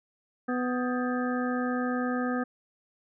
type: harmonic tone with a mistuned harmonic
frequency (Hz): 249.2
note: B3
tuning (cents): +16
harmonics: 1 / 2 / 3 / 5 / 6 / 7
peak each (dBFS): -28 / -34 / -37 / -36 / -38 / -43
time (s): 0.48-2.44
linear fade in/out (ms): 10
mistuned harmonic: 6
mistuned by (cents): +110
effects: none